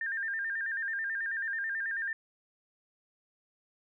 sine tone with vibrato, 1700 Hz, G#6, 40 cents sharp, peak -31 dBFS, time 0.01-2.13 s, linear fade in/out 2 ms, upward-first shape square, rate 9.2 Hz, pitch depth 98 cents each way, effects none

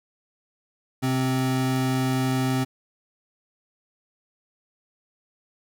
square tone pair together, 129.45 / 261.6 Hz, C3 / C4, -18 / 0 cents, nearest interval octave, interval 1218 cents, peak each -25 dBFS, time 1.02-2.65 s, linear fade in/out 20 ms, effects none

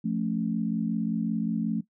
sine chord, F augmented, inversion none, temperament equal, 174.61 / 220 / 277.2 Hz, F3 / A3 / C#4, 0 / 0 / 0 cents, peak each -30 / -27 / -33 dBFS, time 0.04-1.81 s, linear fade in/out 10 ms, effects noise-tail reverb RT60 0.1 s tail -17 dB re dry

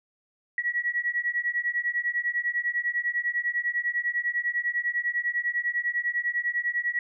sine beating tone pair, 1920 / 1930 Hz, B6 / B6, -49 / -40 cents, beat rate 10 Hz, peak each -28 dBFS, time 0.58-6.99 s, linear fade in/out 2 ms, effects none

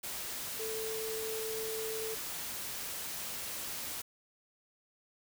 sine tone in noise, 441.8 Hz, A4, 7 cents sharp, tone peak -37 dBFS, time 0.59-2.15 s, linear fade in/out 10 ms, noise white, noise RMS -40 dBFS, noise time 0.03-4.02 s, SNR 0 dB, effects none

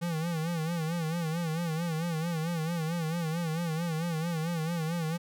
square tone with vibrato, 164.81 Hz, E3, in tune, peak -30 dBFS, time 0.01-5.18 s, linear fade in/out 20 ms, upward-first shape sine, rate 4.5 Hz, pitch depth 95 cents each way, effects none

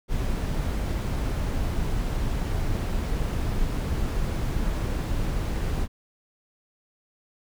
brown noise, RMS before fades -26 dBFS, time 0.08-5.88 s, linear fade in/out 50 ms, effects none

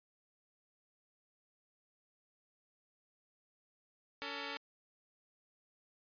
5% pulse tone pair together, 282.8 / 448.9 Hz, C#4 / A4, +35 / +35 cents, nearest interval minor sixth, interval 800 cents, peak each -32 / -31 dBFS, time 4.22-4.57 s, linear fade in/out 0 ms, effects resampled to 11025 Hz

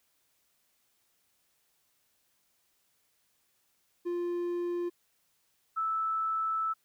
triangle / sine tone pair in turn, 349.2 / 1313.5 Hz, F4 / E6, 0 / -7 cents, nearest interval octave + major seventh, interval 2293 cents, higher second, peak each -28 dBFS, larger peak neither, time 4.05-4.9 / 5.76-6.74 s, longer second, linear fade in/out 20 ms, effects white hiss -73 dBFS RMS until 6.84 s

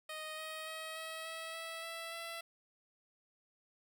10% pulse tone with pitch steps, 622.3 / 628.8 / 635.4 / 642 / 648.7 / 655.5 / 662.4 / 669.3 Hz, D#5 / D#5 / D#5 / E5 / E5 / E5 / E5 / E5, 0 / +18 / +36 / -46 / -28 / -10 / +8 / +26 cents, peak -34 dBFS, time 0.09-2.41 s, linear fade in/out 5 ms, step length 290 ms, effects none

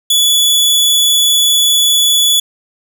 sawtooth tone, 3425 Hz, A7, 47 cents flat, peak -5 dBFS, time 0.1-2.4 s, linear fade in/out 5 ms, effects none

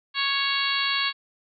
harmonic tone, 554.4 Hz, C#5, in tune, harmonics 2 / 3 / 4 / 5 / 6 / 7 / 8, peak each -30 / -30 / -30 / -30 / -30 / -30 / -30 dBFS, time 0.14-1.13 s, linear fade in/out 50 ms, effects none

